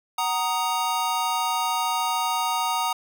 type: chord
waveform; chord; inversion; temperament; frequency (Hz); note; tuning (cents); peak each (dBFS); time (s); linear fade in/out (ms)
square; D# minor; first; just; 746.7 / 933.4 / 1244.5; F#5 / A#5 / D#6; +16 / +2 / 0; -30 / -26 / -29; 0.18-2.93; 5
effects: 10-bit